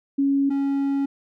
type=tone pair in turn; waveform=sine / triangle; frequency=277.2 / 277.2 Hz; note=C#4 / C#4; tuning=0 / 0 cents; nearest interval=unison; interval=0 cents; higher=neither; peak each=-17 / -18 dBFS; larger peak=first; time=0.18-0.5 / 0.5-1.06 s; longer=second; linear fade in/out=10 ms; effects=none